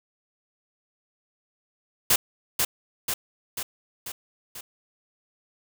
white noise with echo, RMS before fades -19 dBFS, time 2.1-2.16 s, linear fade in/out 5 ms, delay 490 ms, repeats 5, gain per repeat -4 dB, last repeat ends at 4.61 s, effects none

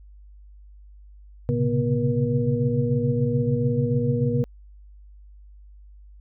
sine tone cluster, 115.7 / 131.8 / 138.7 / 241.3 / 477.9 Hz, A#2 / C3 / C#3 / B3 / A#4, -13 / +13 / +1 / -40 / +43 cents, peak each -26 dBFS, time 1.49-4.44 s, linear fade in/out 0 ms, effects added 50 Hz sine -44 dBFS peak until 6.2 s

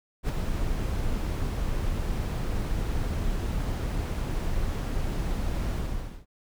brown noise with ADSR envelope, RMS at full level -23 dBFS, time 0.23-6.26 s, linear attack 59 ms, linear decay 10 ms, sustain -5 dB, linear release 490 ms, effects none

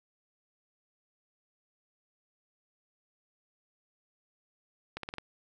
accelerating click train, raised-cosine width 0.3 ms, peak -21 dBFS, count 5, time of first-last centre 4.97-5.183 s, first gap 63 ms, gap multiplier 0.89, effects none

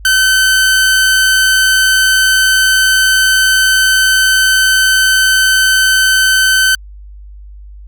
sawtooth tone, 1530 Hz, G6, 42 cents flat, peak -4 dBFS, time 0.05-6.75 s, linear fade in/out 2 ms, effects added 50 Hz sine -30 dBFS peak until 7.87 s + Opus 48 kbps

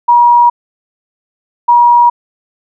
sine tone pair in turn, 957 / 957 Hz, A#5 / A#5, +45 / +45 cents, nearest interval unison, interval 0 cents, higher neither, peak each -3 dBFS, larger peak neither, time 0.08-0.5 / 1.68-2.1 s, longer neither, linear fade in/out 10 ms, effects none

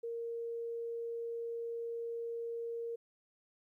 sine tone, 464.9 Hz, A#4, 5 cents flat, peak -37 dBFS, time 0.03-2.96 s, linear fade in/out 10 ms, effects 13-bit

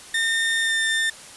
30% pulse tone with pitch glide, 1818 to 1799.2 Hz, A#6 to A6, -44 to +38 cents, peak -17 dBFS, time 0.14-1.1 s, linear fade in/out 5 ms, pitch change -18 cents, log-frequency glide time 0.61-0.74 s, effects white hiss -42 dBFS RMS until 1.36 s + resampled to 24000 Hz

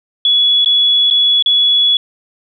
sine tone with dropouts, 3389 Hz, G#7, 34 cents sharp, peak -8 dBFS, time 0.25-1.97 s, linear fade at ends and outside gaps 2 ms, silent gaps 0.647-0.659 / 1.102-1.109 / 1.425-1.46 s, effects none

